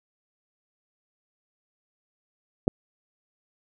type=clicks; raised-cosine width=2 ms; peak=-22 / -6 dBFS; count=2; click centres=2.671 / 2.679 s; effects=none